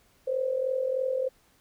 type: tone with amplitude modulation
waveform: sine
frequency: 520 Hz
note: C5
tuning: 11 cents flat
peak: -22 dBFS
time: 0.27-1.29 s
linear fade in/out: 10 ms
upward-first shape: sine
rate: 43.2 Hz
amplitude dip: 70%
effects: pink hiss -64 dBFS RMS until 1.6 s